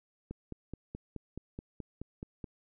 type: click train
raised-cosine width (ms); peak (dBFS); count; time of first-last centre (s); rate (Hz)
3; -27; 11; 0.31-2.442; 4.69
effects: none